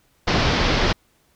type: low-pass noise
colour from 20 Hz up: pink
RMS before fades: -19 dBFS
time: 0.27-0.93 s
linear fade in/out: 10 ms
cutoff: 5400 Hz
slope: 48 dB/octave
effects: pink hiss -62 dBFS RMS until 1.35 s